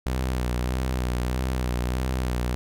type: tone with vibrato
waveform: sawtooth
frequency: 62.6 Hz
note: B1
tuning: 24 cents sharp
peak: -20 dBFS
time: 0.06-2.55 s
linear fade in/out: 0 ms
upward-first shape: sine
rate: 1.6 Hz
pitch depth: 48 cents each way
effects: none